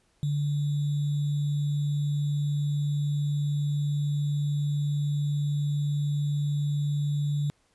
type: tone with sample-and-hold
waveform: sine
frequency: 145.5 Hz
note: D3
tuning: 16 cents flat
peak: -24 dBFS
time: 0.23-7.5 s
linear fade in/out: 0 ms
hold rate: 3675 Hz
effects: pink hiss -68 dBFS RMS until 7.74 s + resampled to 24000 Hz